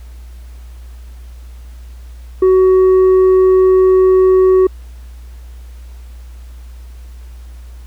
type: tone with tanh clipping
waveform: sine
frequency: 374.6 Hz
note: F#4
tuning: 21 cents sharp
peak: -7 dBFS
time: 2.42-4.67 s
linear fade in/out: 5 ms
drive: 4 dB
effects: added 60 Hz sine -30 dBFS peak until 7.86 s + pink hiss -49 dBFS RMS until 7.86 s